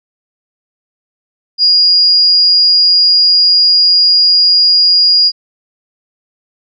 sine tone, 4861 Hz, D#8, 41 cents flat, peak -5 dBFS, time 1.58-5.32 s, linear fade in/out 50 ms, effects none

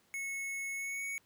square tone with pitch glide, 2196 to 2228 Hz, C#7 to C#7, -17 to +8 cents, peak -37 dBFS, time 0.14-1.18 s, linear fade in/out 0 ms, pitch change +25 cents, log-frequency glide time 0.75-1.04 s, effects pink hiss -69 dBFS RMS until 1.25 s + high-pass 100 Hz 12 dB/octave

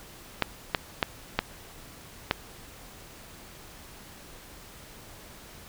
clicks, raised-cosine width 0.3 ms, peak -6 dBFS, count 5, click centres 0.423 / 0.748 / 1.028 / 1.39 / 2.311 s, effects pink hiss -48 dBFS RMS until 5.68 s

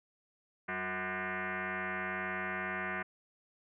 sine tone with frequency modulation, 189.5 Hz, F#3, 42 cents sharp, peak -34 dBFS, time 0.68-3.03 s, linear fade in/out 10 ms, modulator 277 Hz, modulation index 7.3, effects none

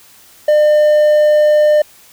triangle tone, 602 Hz, D5, 43 cents sharp, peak -5 dBFS, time 0.48-1.82 s, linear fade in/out 5 ms, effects white hiss -44 dBFS RMS until 2.12 s

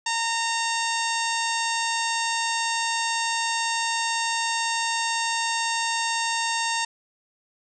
harmonic tone, 918 Hz, A#5, 27 cents flat, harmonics 1 / 2 / 3 / 4 / 5 / 6 / 7 / 8 / 9, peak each -27 / -30 / -32 / -33 / -34 / -35 / -35 / -36 / -37 dBFS, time 0.06-6.85 s, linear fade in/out 5 ms, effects none

